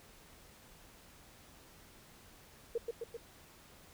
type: tone with echo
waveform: sine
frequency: 465.2 Hz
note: A#4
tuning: 4 cents flat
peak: -31 dBFS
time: 2.75-2.78 s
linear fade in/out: 5 ms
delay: 130 ms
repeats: 3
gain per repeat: -3 dB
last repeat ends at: 3.17 s
effects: pink hiss -59 dBFS RMS until 3.93 s